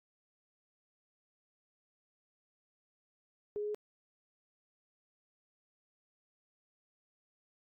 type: tone with pitch steps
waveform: sine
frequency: 415.4 / 418 / 420.7 Hz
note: G#4 / G#4 / G#4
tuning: 0 / +11 / +22 cents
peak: -34 dBFS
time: 3.56-3.746 s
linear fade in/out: 0 ms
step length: 62 ms
effects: AAC 64 kbps